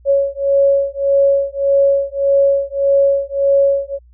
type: beating tone pair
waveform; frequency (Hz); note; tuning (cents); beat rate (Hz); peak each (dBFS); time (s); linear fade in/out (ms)
sine; 554.4 / 556.1; C#5 / C#5; 0 / +5; 1.7; -14; 0.05-3.99; 50
effects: added 60 Hz sine -43 dBFS peak until 4.13 s